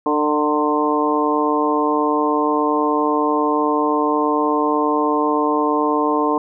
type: harmonic tone with a mistuned harmonic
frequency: 149.7 Hz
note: D3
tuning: 33 cents sharp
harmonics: 2 / 3 / 4 / 5 / 6 / 7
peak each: -20 / -21 / -26 / -26 / -23 / -21 dBFS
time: 0.06-6.38 s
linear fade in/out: 2 ms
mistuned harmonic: 6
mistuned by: +16 cents
effects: none